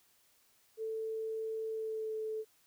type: tone with pitch glide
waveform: sine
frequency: 442.7 to 436.6 Hz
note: A4 to A4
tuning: +11 to -13 cents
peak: -35 dBFS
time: 0.77-2.45 s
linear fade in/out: 50 ms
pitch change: -24 cents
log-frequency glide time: 1.69-2.15 s
effects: white hiss -69 dBFS RMS until 2.66 s